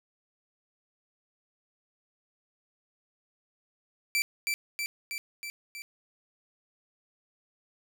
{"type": "tone with echo", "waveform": "sawtooth", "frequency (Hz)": 2333, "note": "D7", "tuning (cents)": -12, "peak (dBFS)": -21, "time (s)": [4.15, 4.22], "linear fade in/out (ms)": 0, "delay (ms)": 320, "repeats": 5, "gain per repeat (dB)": -3, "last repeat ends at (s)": 5.82, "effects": []}